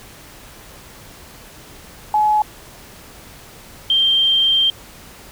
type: tone pair in turn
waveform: sine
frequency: 849 / 3162 Hz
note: G#5 / G7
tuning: +38 / +14 cents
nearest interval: octave + major seventh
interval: 2276 cents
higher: second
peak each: -12 dBFS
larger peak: neither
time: 2.14-2.42 / 3.9-4.7 s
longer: second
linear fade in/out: 2 ms
effects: pink hiss -41 dBFS RMS until 5.31 s